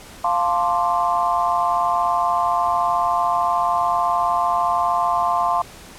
sine chord, D minor seventh, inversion first, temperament equal, 698.5 / 880 / 1046.5 / 1174.7 Hz, F5 / A5 / C6 / D6, 0 / 0 / 0 / 0 cents, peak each -21 / -24 / -20 / -26 dBFS, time 0.24-5.62 s, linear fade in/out 5 ms, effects pink hiss -41 dBFS RMS until 5.98 s + low-pass 12000 Hz 12 dB/octave

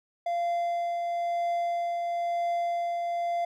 triangle tone with tremolo, 690 Hz, F5, 21 cents flat, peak -23 dBFS, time 0.26-3.45 s, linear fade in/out 5 ms, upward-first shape triangle, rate 1 Hz, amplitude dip 30%, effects none

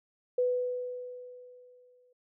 sine tone with exponential decay, 496.8 Hz, B4, 10 cents sharp, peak -23 dBFS, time 0.38-2.13 s, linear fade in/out 5 ms, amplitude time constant 380 ms, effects none

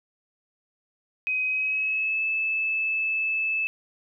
sine tone with pitch glide, 2521 to 2617 Hz, D#7 to E7, +22 to -13 cents, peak -23 dBFS, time 1.27-3.67 s, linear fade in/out 0 ms, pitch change +65 cents, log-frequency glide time 1.45-2.24 s, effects none

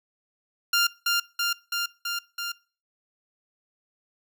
15% pulse tone with echo, 1396.9 Hz, F6, in tune, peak -13 dBFS, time 0.73-0.87 s, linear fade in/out 5 ms, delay 330 ms, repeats 5, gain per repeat -2 dB, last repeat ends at 2.52 s, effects noise-tail reverb RT60 0.4 s tail -23 dB re dry

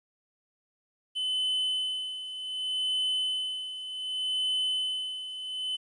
triangle tone with tremolo, 3029 Hz, F#7, 40 cents sharp, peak -24 dBFS, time 1.15-5.77 s, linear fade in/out 20 ms, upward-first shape sine, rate 0.66 Hz, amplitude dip 70%, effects resampled to 22050 Hz + 11-bit

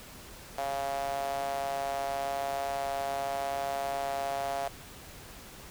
sawtooth tone with high-pass filter, 138.4 Hz, C#3, 2 cents flat, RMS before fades -33 dBFS, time 0.58-4.68 s, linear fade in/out 0 ms, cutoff 670 Hz, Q 6.2, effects pink hiss -48 dBFS RMS until 5.7 s

